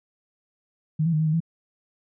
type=tone with pitch steps; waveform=sine; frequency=155.6 / 167.3 / 154 / 158.2 / 154.8 / 164.9 Hz; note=D#3 / E3 / D#3 / D#3 / D#3 / E3; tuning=0 / +26 / -17 / +29 / -9 / +1 cents; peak=-19 dBFS; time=0.99-1.404 s; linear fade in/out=10 ms; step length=69 ms; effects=none

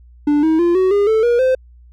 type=tone with pitch steps; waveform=triangle; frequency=293.7 / 318.4 / 345.3 / 374.3 / 405.9 / 440.1 / 477.1 / 517.3 Hz; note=D4 / D#4 / F4 / F#4 / G#4 / A4 / A#4 / C5; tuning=0 / +40 / -20 / +20 / -40 / 0 / +40 / -20 cents; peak=-9 dBFS; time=0.27-1.55 s; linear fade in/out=5 ms; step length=160 ms; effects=added 60 Hz sine -41 dBFS peak until 1.92 s

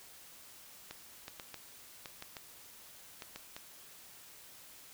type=clicks; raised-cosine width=0.2 ms; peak=-26 dBFS; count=10; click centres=0.91 / 1.281 / 1.398 / 1.543 / 2.058 / 2.224 / 2.368 / 3.222 / 3.36 / 3.565 s; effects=white hiss -55 dBFS RMS until 4.93 s

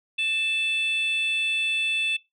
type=tone pair together; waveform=sine; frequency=2637 / 3482 Hz; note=E7 / A7; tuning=0 / -19 cents; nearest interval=perfect fourth; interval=481 cents; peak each=-22 / -26 dBFS; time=0.18-2.17 s; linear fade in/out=10 ms; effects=noise-tail reverb RT60 0.2 s tail -21 dB re dry + tanh soft clip ceiling -19 dBFS

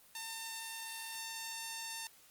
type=tone; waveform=5% pulse; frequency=903 Hz; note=A5; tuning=45 cents sharp; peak=-29 dBFS; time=0.15-2.07 s; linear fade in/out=2 ms; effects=white hiss -62 dBFS RMS until 2.3 s + Opus 24 kbps

